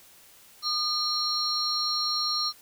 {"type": "tone cluster", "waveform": "sine", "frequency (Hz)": [1213, 4008, 4278, 5560], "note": ["D#6", "B7", "C8", "F8"], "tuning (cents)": [-44, 25, 38, -9], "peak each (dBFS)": [-32, -32, -28, -32], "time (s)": [0.62, 2.53], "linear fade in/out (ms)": 50, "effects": ["white hiss -54 dBFS RMS until 2.61 s"]}